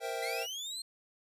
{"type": "chord", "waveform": "square", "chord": "C dominant seventh", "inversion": "third", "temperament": "equal", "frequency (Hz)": [466.2, 523.3, 659.3, 784], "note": ["Bb4", "C5", "E5", "G5"], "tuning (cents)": [0, 0, 0, 0], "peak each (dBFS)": [-40, -42, -41, -41], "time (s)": [0, 0.47], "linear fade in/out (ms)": 50}
{"type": "linear sweep", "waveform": "30% pulse", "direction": "up", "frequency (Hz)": [1975.5, 4226], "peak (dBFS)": -35, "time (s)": [0.22, 0.82], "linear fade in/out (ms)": 5}
{"effects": ["resampled to 32000 Hz"]}